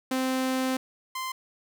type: tone pair in turn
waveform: sawtooth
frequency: 260 / 1040 Hz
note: C4 / C6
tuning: -11 / -11 cents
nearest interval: 2 octaves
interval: 2400 cents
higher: second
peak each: -21 / -27 dBFS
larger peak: first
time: 0.11-0.77 / 1.15-1.32 s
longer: first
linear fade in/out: 5 ms
effects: none